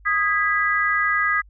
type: chord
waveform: sine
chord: G# minor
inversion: second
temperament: equal with one note detuned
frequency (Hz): 1244.5 / 1645 / 1975.5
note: D#6 / G#6 / B6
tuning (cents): 0 / -17 / 0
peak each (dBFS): -22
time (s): 0.05-1.42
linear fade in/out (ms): 20
effects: added 50 Hz sine -46 dBFS peak until 1.49 s